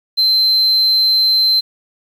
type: tone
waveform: sine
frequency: 4100 Hz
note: C8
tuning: 36 cents flat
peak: -8 dBFS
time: 0.17-1.61 s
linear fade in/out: 20 ms
effects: tanh soft clip ceiling -8 dBFS + 7-bit